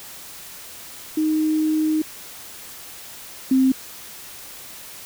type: tone pair in turn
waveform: sine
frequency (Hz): 311.1 / 262.6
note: D#4 / C4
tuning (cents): 0 / +6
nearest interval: minor third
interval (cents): 294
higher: first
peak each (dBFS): -17 / -13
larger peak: second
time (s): 1.17-2.02 / 3.51-3.72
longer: first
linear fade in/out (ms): 5
effects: white hiss -39 dBFS RMS until 5.05 s